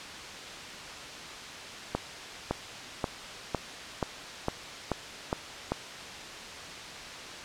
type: accelerating click train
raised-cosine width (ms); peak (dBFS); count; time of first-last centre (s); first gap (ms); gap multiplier
1; -13; 9; 1.95-5.72; 560; 0.95
effects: white hiss -41 dBFS RMS until 7.44 s + low-pass 5000 Hz 12 dB/octave